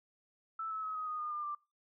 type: tone with pitch steps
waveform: sine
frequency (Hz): 1318.5 / 1298.1 / 1278 / 1258.2 / 1238.8 / 1219.6 / 1200.7 / 1182.1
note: E6 / E6 / D#6 / D#6 / D#6 / D#6 / D6 / D6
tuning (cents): 0 / -27 / +46 / +19 / -8 / -35 / +38 / +11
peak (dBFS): -36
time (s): 0.59-1.55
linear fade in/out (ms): 5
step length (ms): 120
effects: noise-tail reverb RT60 0.3 s tail -23 dB re dry